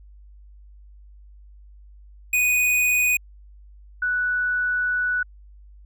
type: tone pair in turn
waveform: square / sine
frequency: 2482 / 1479.7 Hz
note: D#7 / F#6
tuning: -5 / 0 cents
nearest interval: major sixth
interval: 895 cents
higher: first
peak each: -18 / -20 dBFS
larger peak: first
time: 2.33-3.17 / 4.02-5.23 s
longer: second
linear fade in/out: 5 ms
effects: added 50 Hz sine -44 dBFS peak until 5.85 s